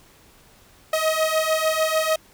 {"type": "beating tone pair", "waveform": "sawtooth", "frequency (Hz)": [629, 635.7], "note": ["D#5", "D#5"], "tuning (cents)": [19, 37], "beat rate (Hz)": 6.7, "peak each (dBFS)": [-19, -18], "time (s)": [0.93, 2.16], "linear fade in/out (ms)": 5, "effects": ["pink hiss -53 dBFS RMS until 2.33 s"]}